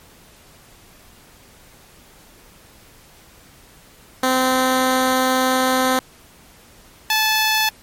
10% pulse tone pair in turn, 258.3 / 868.8 Hz, C4 / A5, -22 / -22 cents, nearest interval octave + major sixth, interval 2100 cents, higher second, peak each -7 dBFS, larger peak neither, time 4.23-5.99 / 7.1-7.69 s, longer first, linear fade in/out 2 ms, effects pink hiss -48 dBFS RMS until 7.82 s + MP3 64 kbps

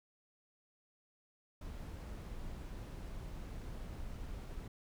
brown noise, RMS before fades -45 dBFS, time 1.61-4.68 s, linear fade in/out 5 ms, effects none

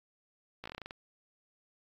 slowing click train, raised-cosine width 0.3 ms, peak -26 dBFS, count 10, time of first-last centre 0.64-0.909 s, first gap 16 ms, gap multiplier 1.15, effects AAC 64 kbps

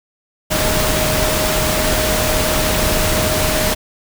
sine tone in noise, 622.3 Hz, D#5, in tune, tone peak -21 dBFS, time 0.5-3.75 s, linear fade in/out 20 ms, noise pink, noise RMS -17 dBFS, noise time 0.5-3.75 s, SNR -7 dB, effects none

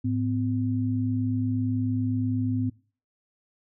sine tone pair together, 107.1 / 254.7 Hz, A2 / C4, -46 / -46 cents, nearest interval octave + minor third, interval 1500 cents, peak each -26 dBFS, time 0.04-2.7 s, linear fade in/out 10 ms, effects noise-tail reverb RT60 0.4 s tail -22 dB re dry

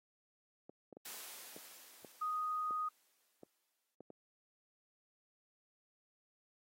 clicks, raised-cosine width 2 ms, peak -35 dBFS, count 9, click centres 0.695 / 0.927 / 0.969 / 1.564 / 2.047 / 2.708 / 3.433 / 4.006 / 4.103 s
white noise with exponential decay, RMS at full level -47 dBFS, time 1.05-3.95 s, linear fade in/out 5 ms, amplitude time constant 630 ms
sine tone, 1244.5 Hz, D#6, in tune, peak -35 dBFS, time 2.21-2.89 s, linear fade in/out 10 ms
effects high-pass 300 Hz 12 dB/octave + AAC 48 kbps

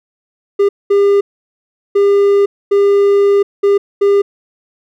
triangle tone bursts at uneven times, 401.7 Hz, G4, 42 cents sharp, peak -5 dBFS, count 6, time 0.59-0.69 / 0.9-1.21 / 1.95-2.46 / 2.71-3.43 / 3.63-3.78 / 4.01-4.22 s, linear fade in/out 10 ms, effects none

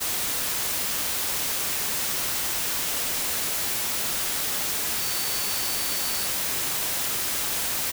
sine tone in noise, 4517 Hz, C#8, 32 cents sharp, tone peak -35 dBFS, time 4.99-6.27 s, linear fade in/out 20 ms, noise white, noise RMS -27 dBFS, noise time 0-7.92 s, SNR -11 dB, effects none

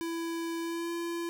square tone with pitch glide, 332.9 to 339.7 Hz, E4 to F4, +17 to -48 cents, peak -33 dBFS, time 0.01-1.29 s, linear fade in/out 0 ms, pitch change +35 cents, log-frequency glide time 0.6-0.92 s, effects none

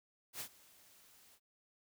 white noise with ADSR envelope, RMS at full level -42 dBFS, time 0.33-1.4 s, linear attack 74 ms, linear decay 78 ms, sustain -22 dB, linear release 59 ms, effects none

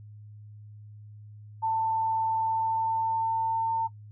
sine tone with pitch glide, 891 to 902.4 Hz, A5 to A5, +22 to +44 cents, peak -24 dBFS, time 1.62-3.88 s, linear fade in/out 20 ms, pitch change +22 cents, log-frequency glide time 2.36-3.73 s, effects noise-tail reverb RT60 0.1 s tail -19 dB re dry + added 105 Hz sine -44 dBFS peak until 4.11 s

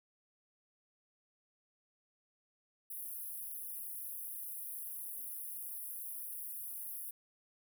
pink high-pass noise, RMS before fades -44 dBFS, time 2.9-7.11 s, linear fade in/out 5 ms, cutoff 10000 Hz, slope 96 dB/octave, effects none

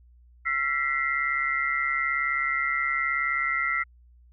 sine tone cluster, 1351 / 1948 / 2087 Hz, E6 / B6 / C7, +42 / -24 / -5 cents, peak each -28 dBFS, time 0.45-3.84 s, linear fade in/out 20 ms, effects added 60 Hz sine -52 dBFS peak until 4.32 s

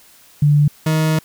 sine / 40% pulse tone pair in turn, 146.83 / 157.23 Hz, D3 / D#3, 0 / +18 cents, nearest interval minor second, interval 118 cents, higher second, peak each -9 / -13 dBFS, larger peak first, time 0.42-0.68 / 0.86-1.19 s, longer second, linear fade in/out 5 ms, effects white hiss -48 dBFS RMS until 1.24 s

